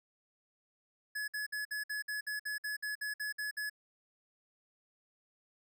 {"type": "tone bursts", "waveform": "square", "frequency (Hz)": 1700, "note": "G#6", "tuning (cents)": 40, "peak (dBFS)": -36, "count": 14, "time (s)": [1.15, 3.698], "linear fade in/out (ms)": 10, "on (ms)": 130, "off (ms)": 56, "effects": []}